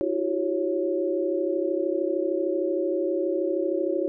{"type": "tone cluster", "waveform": "sine", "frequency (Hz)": [322.4, 355.8, 388.7, 553], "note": ["E4", "F4", "G4", "C#5"], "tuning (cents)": [-38, 32, -15, -4], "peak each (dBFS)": [-29, -27, -30, -28], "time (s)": [0.01, 4.08], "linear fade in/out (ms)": 0, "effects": []}